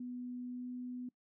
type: tone with pitch glide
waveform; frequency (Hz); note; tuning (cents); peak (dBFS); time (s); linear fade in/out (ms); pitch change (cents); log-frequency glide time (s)
sine; 247.3 to 248.7; B3 to B3; +3 to +12; -40; 0-1.09; 5; +9; 0.45-0.69
effects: noise-tail reverb RT60 0.1 s tail -22 dB re dry